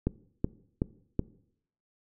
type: click train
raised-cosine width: 3 ms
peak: -13 dBFS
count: 4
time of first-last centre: 0.07-1.194 s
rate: 2.67 Hz
effects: noise-tail reverb RT60 0.7 s tail -20 dB re dry

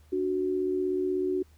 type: tone pair together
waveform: sine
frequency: 293.7 / 370 Hz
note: D4 / F#4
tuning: 0 / 0 cents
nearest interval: major third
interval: 400 cents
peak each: -32 / -26 dBFS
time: 0.12-1.43 s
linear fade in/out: 10 ms
effects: added 76 Hz sine -55 dBFS peak until 1.57 s + pink hiss -65 dBFS RMS until 1.57 s

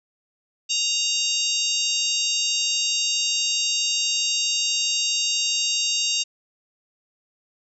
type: harmonic tone with a mistuned harmonic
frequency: 932.3 Hz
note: A#5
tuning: in tune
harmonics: 3 / 4 / 5 / 6 / 7 / 8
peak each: -26 / -27 / -28 / -29 / -29 / -30 dBFS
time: 0.69-6.24 s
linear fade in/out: 20 ms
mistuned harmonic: 7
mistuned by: -35 cents
effects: none

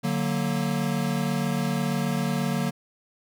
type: chord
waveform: square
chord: D augmented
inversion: none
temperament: equal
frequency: 146.83 / 185 / 233.1 Hz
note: D3 / F#3 / A#3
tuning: 0 / 0 / 0 cents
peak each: -29 dBFS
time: 0.03-2.71 s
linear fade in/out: 20 ms
effects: none

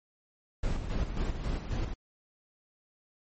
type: noise with tremolo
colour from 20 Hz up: brown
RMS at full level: -30 dBFS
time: 0.63-1.94 s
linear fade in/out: 5 ms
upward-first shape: square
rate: 3.7 Hz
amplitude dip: 50%
effects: MP3 32 kbps

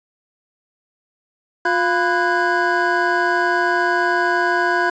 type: tone cluster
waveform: triangle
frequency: 355.2 / 694 / 997 / 1482 / 1635 Hz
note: F4 / F5 / B5 / F#6 / G#6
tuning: +29 / -11 / +16 / +2 / -28 cents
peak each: -20 dBFS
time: 1.65-4.9 s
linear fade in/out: 5 ms
effects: resampled to 16000 Hz + 7-bit

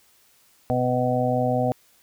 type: harmonic tone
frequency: 125.3 Hz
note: B2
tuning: 25 cents sharp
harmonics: 1 / 2 / 4 / 5 / 6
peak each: -26 / -26 / -26 / -26 / -26 dBFS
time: 0.7-1.72 s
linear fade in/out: 0 ms
effects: white hiss -59 dBFS RMS until 2.02 s

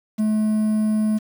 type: tone with quantisation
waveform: triangle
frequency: 215 Hz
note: A3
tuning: 40 cents flat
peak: -15 dBFS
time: 0.18-1.19 s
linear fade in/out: 20 ms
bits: 7
effects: none

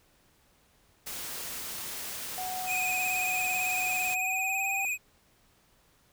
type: noise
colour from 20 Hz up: white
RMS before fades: -38 dBFS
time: 1.06-4.15 s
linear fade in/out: 10 ms
type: tone with pitch glide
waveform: sine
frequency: 740 to 780.4 Hz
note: F#5 to G5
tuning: 0 to -8 cents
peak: -34 dBFS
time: 2.38-4.85 s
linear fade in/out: 0 ms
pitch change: +92 cents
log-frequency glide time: 4.11-4.68 s
type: tone with vibrato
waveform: square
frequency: 2489 Hz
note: D#7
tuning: in tune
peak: -29 dBFS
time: 2.66-4.98 s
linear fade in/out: 50 ms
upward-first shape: sine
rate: 18 Hz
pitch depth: 46 cents each way
effects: pink hiss -65 dBFS RMS until 6.12 s

